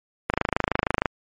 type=click train; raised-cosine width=0.5 ms; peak=-5 dBFS; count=21; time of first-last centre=0.3-1.058 s; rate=26.4 Hz; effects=MP3 48 kbps